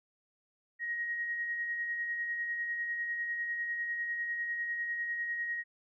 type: tone with tremolo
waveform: sine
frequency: 1885 Hz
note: A#6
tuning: 19 cents sharp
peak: -31 dBFS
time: 0.79-5.64 s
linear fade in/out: 50 ms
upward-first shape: sine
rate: 10 Hz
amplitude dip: 35%
effects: none